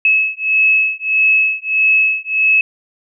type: beating tone pair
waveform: sine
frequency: 2584 / 2585.6 Hz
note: E7 / E7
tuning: -35 / -34 cents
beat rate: 1.6 Hz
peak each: -14 dBFS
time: 0.05-2.61 s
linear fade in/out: 2 ms
effects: none